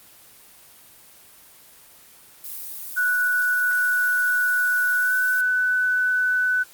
violet noise, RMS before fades -34 dBFS, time 2.44-5.41 s, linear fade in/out 2 ms
sine tone with pitch glide, 1478 to 1498.6 Hz, F#6 to F#6, -2 to +22 cents, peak -18 dBFS, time 2.96-6.64 s, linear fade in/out 20 ms, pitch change +24 cents, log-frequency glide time 4.99-5.13 s
effects white hiss -49 dBFS RMS until 6.73 s + Opus 24 kbps

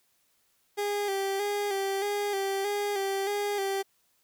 30% pulse tone with vibrato, 400 Hz, G4, 35 cents sharp, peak -25 dBFS, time 0.77-3.83 s, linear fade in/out 20 ms, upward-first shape square, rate 1.6 Hz, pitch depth 41 cents each way, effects white hiss -70 dBFS RMS until 4.23 s

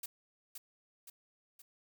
blue noise with echo, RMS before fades -41 dBFS, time 0.03-0.06 s, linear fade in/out 5 ms, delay 520 ms, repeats 3, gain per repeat -5 dB, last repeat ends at 1.62 s, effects none

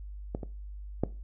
clicks, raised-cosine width 2 ms, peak -19 / -24 / -12 dBFS, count 3, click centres 0.349 / 0.432 / 1.036 s, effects noise-tail reverb RT60 0.3 s tail -18 dB re dry + added 50 Hz sine -39 dBFS peak until 1.23 s

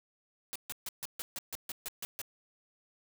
white noise bursts, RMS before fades -39 dBFS, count 11, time 0.53-2.216 s, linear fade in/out 0 ms, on 26 ms, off 140 ms, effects none

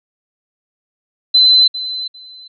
sine tone with echo, 4044 Hz, B7, 40 cents sharp, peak -6 dBFS, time 1.34-1.68 s, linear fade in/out 10 ms, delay 400 ms, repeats 2, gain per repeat -14 dB, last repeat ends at 2.48 s, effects none

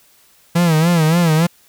45% pulse tone with vibrato, 164.81 Hz, E3, in tune, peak -11 dBFS, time 0.55-1.47 s, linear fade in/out 10 ms, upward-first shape sine, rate 3.5 Hz, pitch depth 110 cents each way, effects white hiss -52 dBFS RMS until 1.68 s

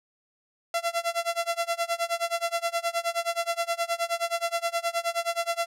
sawtooth tone with tremolo, 679 Hz, F5, 49 cents flat, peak -19 dBFS, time 0.74-5.66 s, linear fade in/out 2 ms, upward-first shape sine, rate 9.5 Hz, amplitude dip 95%, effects low-pass 12000 Hz 12 dB/octave

